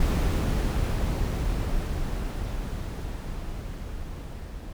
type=noise with level ramp; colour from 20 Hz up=brown; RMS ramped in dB=-22 to -38 dBFS; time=0-4.73 s; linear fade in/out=5 ms; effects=none